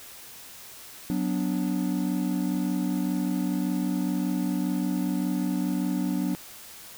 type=chord; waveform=triangle; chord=B minor; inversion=second; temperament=equal with one note detuned; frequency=185 / 246.9 / 292 Hz; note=F#3 / B3 / D4; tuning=0 / 0 / -10 cents; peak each=-26 / -28 / -27 dBFS; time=1.1-6.35 s; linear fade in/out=0 ms; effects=white hiss -45 dBFS RMS until 6.97 s